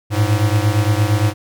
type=beating tone pair; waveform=square; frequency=102.2 / 110.9 Hz; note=G#2 / A2; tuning=-27 / +14 cents; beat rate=8.7 Hz; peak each=-16 / -18 dBFS; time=0.1-1.34 s; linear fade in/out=50 ms; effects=none